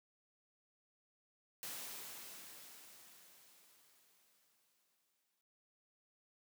white noise with exponential decay, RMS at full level -45 dBFS, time 1.63-5.41 s, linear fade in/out 0 ms, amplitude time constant 820 ms, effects noise-tail reverb RT60 0.8 s tail -22 dB re dry + high-pass 150 Hz 12 dB/octave

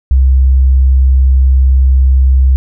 sine tone, 65.6 Hz, C2, 5 cents sharp, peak -4 dBFS, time 0.11-2.56 s, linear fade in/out 0 ms, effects none

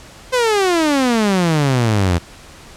sawtooth exponential sweep, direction down, 520 to 83 Hz, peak -9 dBFS, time 0.32-2.19 s, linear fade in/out 20 ms, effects pink hiss -40 dBFS RMS until 2.76 s + low-pass 9000 Hz 12 dB/octave

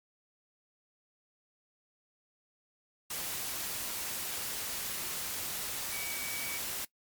sine tone in noise, 2272 Hz, C#7, 42 cents sharp, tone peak -41 dBFS, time 5.92-6.58 s, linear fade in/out 5 ms, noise white, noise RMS -37 dBFS, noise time 3.1-6.85 s, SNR -7 dB, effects noise-tail reverb RT60 0.1 s tail -21 dB re dry + MP3 96 kbps

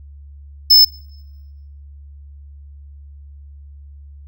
square tone, 5240 Hz, E8, 11 cents flat, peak -6 dBFS, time 0.7-0.85 s, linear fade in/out 10 ms, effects noise-tail reverb RT60 1.0 s tail -23 dB re dry + added 71 Hz sine -36 dBFS peak until 4.27 s

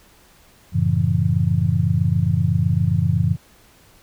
sine chord, F# minor seventh, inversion none, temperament just, 92.5 / 111 / 138.75 / 166.5 Hz, F#2 / A2 / C#3 / E3, 0 / +16 / +2 / +18 cents, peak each -21 dBFS, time 0.72-3.37 s, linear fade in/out 50 ms, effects pink hiss -52 dBFS RMS until 4.02 s

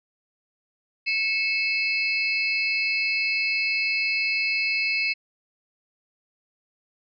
sine tone cluster, 2194 / 2620 / 4230 / 4868 Hz, C#7 / E7 / C8 / D#8, -18 / -11 / +18 / -39 cents, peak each -27 / -24 / -32 / -32 dBFS, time 1.06-5.14 s, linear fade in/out 20 ms, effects none

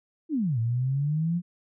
sine exponential two-way sweep, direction down then up, 340.2 to 111.9 to 178.6 Hz, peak -23 dBFS, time 0.29-1.42 s, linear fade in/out 50 ms, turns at 0.59 s, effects none

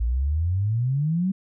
sine exponential sweep, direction up, 55 to 196 Hz, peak -20 dBFS, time 0-1.32 s, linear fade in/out 10 ms, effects none

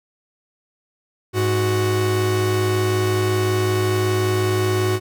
45% pulse tone pair together, 103.83 / 370 Hz, G#2 / F#4, 0 / 0 cents, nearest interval octave + minor seventh, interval 2200 cents, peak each -20 dBFS, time 1.33-5 s, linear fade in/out 50 ms, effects none

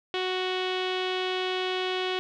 sawtooth tone with low-pass filter, 370 Hz, F#4, in tune, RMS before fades -29 dBFS, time 0.14-2.19 s, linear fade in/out 0 ms, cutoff 3300 Hz, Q 3.8, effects none

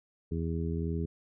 harmonic tone, 82.41 Hz, E2, in tune, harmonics 1 / 2 / 3 / 4 / 5, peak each -33 / -34 / -39 / -41 / -39 dBFS, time 0.31-1.06 s, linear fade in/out 10 ms, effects none

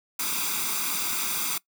white noise with comb filter, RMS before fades -28 dBFS, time 0.19-1.58 s, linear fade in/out 5 ms, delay 0.83 ms, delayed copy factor +0.75, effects noise-tail reverb RT60 0.1 s tail -21 dB re dry + high-pass 200 Hz 12 dB/octave

